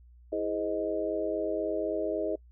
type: harmonic tone with a mistuned harmonic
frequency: 103.83 Hz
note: G#2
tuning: in tune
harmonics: 3 / 4 / 5 / 6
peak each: -34 / -33 / -37 / -32 dBFS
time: 0.32-2.36 s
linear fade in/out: 10 ms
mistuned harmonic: 3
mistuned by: +82 cents
effects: noise-tail reverb RT60 0.1 s tail -26 dB re dry + added 60 Hz sine -52 dBFS peak until 2.51 s